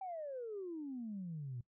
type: exponential sweep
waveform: sine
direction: down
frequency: 784 to 116.54 Hz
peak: -40 dBFS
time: 0.01-1.61 s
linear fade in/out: 5 ms
effects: noise-tail reverb RT60 0.1 s tail -21 dB re dry + tanh soft clip ceiling -36 dBFS